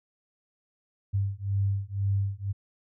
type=beating tone pair; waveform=sine; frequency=98 / 100 Hz; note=G2 / G2; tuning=0 / +35 cents; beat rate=2 Hz; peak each=-28 dBFS; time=1.13-2.53 s; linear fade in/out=20 ms; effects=none